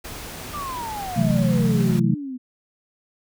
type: noise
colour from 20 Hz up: pink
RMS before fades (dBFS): -35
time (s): 0.04-2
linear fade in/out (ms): 10
type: exponential sweep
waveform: sine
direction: down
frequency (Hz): 1211 to 246.9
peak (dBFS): -28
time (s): 0.53-2.38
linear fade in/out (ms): 20
type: chord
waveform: sine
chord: F# half-diminished seventh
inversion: second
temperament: equal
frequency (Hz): 130.81 / 164.81 / 185 / 220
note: C3 / E3 / F#3 / A3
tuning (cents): 0 / 0 / 0 / 0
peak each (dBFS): -22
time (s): 1.16-2.15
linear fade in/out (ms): 10
effects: none